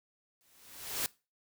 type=noise with exponential growth; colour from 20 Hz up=white; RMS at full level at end=-31 dBFS; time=0.41-1.06 s; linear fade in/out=0 ms; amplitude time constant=140 ms; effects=noise-tail reverb RT60 0.3 s tail -22 dB re dry